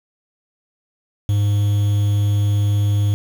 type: tone with quantisation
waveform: triangle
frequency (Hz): 102.6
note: G#2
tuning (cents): -21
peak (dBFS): -12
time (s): 1.29-3.14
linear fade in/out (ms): 0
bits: 6
effects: none